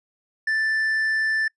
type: tone with hard clipping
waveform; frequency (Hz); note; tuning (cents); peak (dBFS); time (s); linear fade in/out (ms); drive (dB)
sine; 1764; A6; +4; -21; 0.47-1.48; 5; 3
effects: noise-tail reverb RT60 0.1 s tail -25 dB re dry + resampled to 24000 Hz